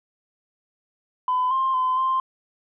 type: tone with pitch steps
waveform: sine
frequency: 1008 / 1056 / 1024 / 1048 Hz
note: B5 / C6 / C6 / C6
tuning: +35 / +16 / -38 / +2 cents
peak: -18 dBFS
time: 1.28-2.2 s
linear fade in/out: 2 ms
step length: 230 ms
effects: tanh soft clip ceiling -15 dBFS